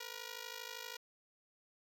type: ring-modulated tone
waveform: 5% pulse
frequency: 478.3 Hz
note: A#4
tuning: 44 cents sharp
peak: -30 dBFS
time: 0-0.97 s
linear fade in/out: 5 ms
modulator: 26.3 Hz
effects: none